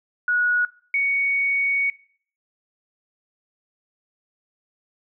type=tone pair in turn; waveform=sine; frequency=1459 / 2232 Hz; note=F#6 / C#7; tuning=-25 / +11 cents; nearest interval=perfect fifth; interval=736 cents; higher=second; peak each=-18 dBFS; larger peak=neither; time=0.28-0.65 / 0.94-1.9 s; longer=second; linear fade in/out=2 ms; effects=noise-tail reverb RT60 0.5 s tail -20 dB re dry